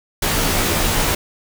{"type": "noise with comb filter", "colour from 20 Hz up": "pink", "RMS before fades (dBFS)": -18, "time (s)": [0.22, 1.15], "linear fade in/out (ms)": 5, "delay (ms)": 16, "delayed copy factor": -0.9, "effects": []}